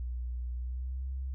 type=tone with pitch glide; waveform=sine; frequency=60.9 to 65.65 Hz; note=B1 to C2; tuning=-24 to +6 cents; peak=-33 dBFS; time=0-1.34 s; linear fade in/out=0 ms; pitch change=+130 cents; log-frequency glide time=0.55-1.08 s; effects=none